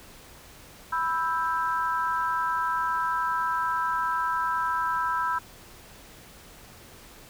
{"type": "chord", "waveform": "sine", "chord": "E minor", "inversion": "second", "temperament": "just", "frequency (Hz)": [988.9, 1318.5, 1582.2], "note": ["B5", "E6", "G6"], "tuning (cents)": [2, 0, 16], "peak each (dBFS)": [-27, -28, -32], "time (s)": [0.92, 5.39], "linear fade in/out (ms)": 10, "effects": ["pink hiss -49 dBFS RMS until 7.29 s"]}